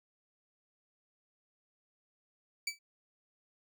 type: tone with exponential decay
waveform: 20% pulse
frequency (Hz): 2304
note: D7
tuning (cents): -34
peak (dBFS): -25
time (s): 2.67-2.79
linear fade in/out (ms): 5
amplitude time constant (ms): 24
effects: none